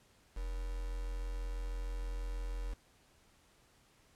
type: tone with quantisation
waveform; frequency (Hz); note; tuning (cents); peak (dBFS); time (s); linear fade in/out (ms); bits
sine; 43.09; F1; -22; -36; 0.36-2.74; 10; 8
effects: pink hiss -67 dBFS RMS until 4.15 s + low-pass 11000 Hz 12 dB/octave